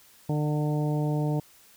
harmonic tone with a mistuned harmonic, 150 Hz, D3, 37 cents sharp, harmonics 1 / 2 / 3 / 4 / 5 / 6, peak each -25 / -31 / -35 / -37 / -39 / -41 dBFS, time 0.29-1.4 s, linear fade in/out 5 ms, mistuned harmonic 5, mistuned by -19 cents, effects white hiss -56 dBFS RMS until 1.76 s

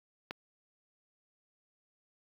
click, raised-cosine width 0.3 ms, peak -21 dBFS, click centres 0.309 s, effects high-pass 60 Hz 12 dB/octave + 8-bit

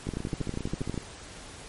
two click trains, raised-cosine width 3 ms, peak -17 / -21 dBFS, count 12 / 14, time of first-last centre 0.09-0.977 / 0.07-0.942 s, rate 12.4 / 14.9 Hz, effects pink hiss -45 dBFS RMS until 1.68 s + MP3 48 kbps

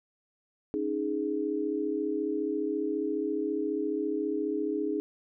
sine chord, C# suspended second, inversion none, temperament just, 277.2 / 311.8 / 415.8 Hz, C#4 / D#4 / G#4, 0 / +4 / +2 cents, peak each -35 / -31 / -31 dBFS, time 0.74-5 s, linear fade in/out 0 ms, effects none

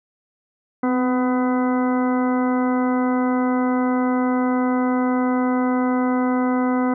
harmonic tone with a mistuned harmonic, 250.6 Hz, B3, 25 cents sharp, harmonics 1 / 2 / 3 / 4 / 5 / 6 / 8, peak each -18 / -26 / -28 / -29 / -31 / -35 / -37 dBFS, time 0.83-6.94 s, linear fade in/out 5 ms, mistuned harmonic 1, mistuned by +30 cents, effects none

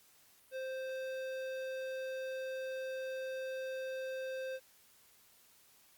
triangle tone with hard clipping, 523.3 Hz, C5, in tune, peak -40 dBFS, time 0.51-4.6 s, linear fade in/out 50 ms, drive 18 dB, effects white hiss -65 dBFS RMS until 5.97 s + Opus 48 kbps

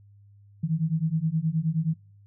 sine beating tone pair, 155.4 / 164.9 Hz, D#3 / E3, -2 / +1 cents, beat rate 9.5 Hz, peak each -26 dBFS, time 0.63-1.94 s, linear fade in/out 10 ms, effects noise-tail reverb RT60 0.5 s tail -25 dB re dry + added 101 Hz sine -51 dBFS peak until 2.26 s

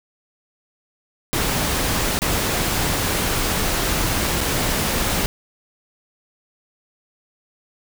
pink noise with dropouts, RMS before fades -21 dBFS, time 1.33-5.26 s, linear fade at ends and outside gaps 0 ms, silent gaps 2.19-2.219 / 4.407-4.412 s, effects none

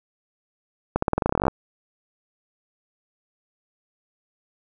accelerating click train, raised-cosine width 1 ms, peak -6 dBFS, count 17, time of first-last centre 0.96-1.481 s, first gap 64 ms, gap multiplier 0.9, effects none

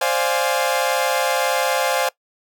sawtooth chord, D half-diminished seventh, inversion third, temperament equal with one note detuned, 525.7 / 587.3 / 698.5 / 830.6 Hz, C5 / D5 / F5 / Ab5, +8 / 0 / 0 / 0 cents, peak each -18 / -21 / -20 / -20 dBFS, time 0.01-2.09 s, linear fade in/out 5 ms, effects noise-tail reverb RT60 0.1 s tail -21 dB re dry

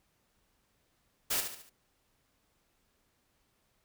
white noise with echo, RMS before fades -31 dBFS, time 1.3-1.41 s, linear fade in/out 10 ms, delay 72 ms, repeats 4, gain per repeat -7 dB, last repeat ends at 1.698 s, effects pink hiss -74 dBFS RMS until 3.84 s

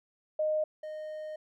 sine / triangle tone pair in turn, 617 / 617 Hz, D#5 / D#5, -15 / -15 cents, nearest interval unison, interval 0 cents, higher neither, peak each -26 / -35 dBFS, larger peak first, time 0.39-0.64 / 0.83-1.36 s, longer second, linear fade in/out 5 ms, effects none

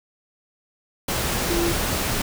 sine tone in noise, 341.8 Hz, F4, 37 cents flat, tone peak -22 dBFS, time 1.5-1.72 s, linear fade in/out 5 ms, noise pink, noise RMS -24 dBFS, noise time 1.08-2.22 s, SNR -1 dB, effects none

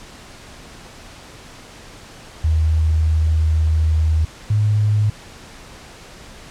sine tone pair in turn, 79 / 105.45 Hz, D#2 / G#2, +27 / +27 cents, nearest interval perfect fourth, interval 500 cents, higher second, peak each -13 dBFS, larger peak neither, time 2.44-4.25 / 4.5-5.1 s, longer first, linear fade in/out 5 ms, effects pink hiss -40 dBFS RMS until 6.5 s + low-pass 8000 Hz 12 dB/octave

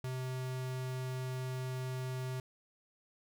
square tone, 128.9 Hz, C3, 26 cents flat, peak -37 dBFS, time 0.04-2.4 s, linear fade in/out 2 ms, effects none

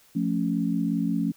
sine chord, F augmented, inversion none, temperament equal, 174.61 / 220 / 277.2 Hz, F3 / A3 / C#4, 0 / 0 / 0 cents, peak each -27 dBFS, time 0.15-1.32 s, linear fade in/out 10 ms, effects white hiss -58 dBFS RMS until 1.36 s

